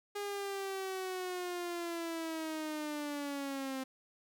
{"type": "linear sweep", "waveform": "sawtooth", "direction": "down", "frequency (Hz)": [410, 261.9], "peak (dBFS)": -33, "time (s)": [0.15, 3.84], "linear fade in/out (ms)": 10, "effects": []}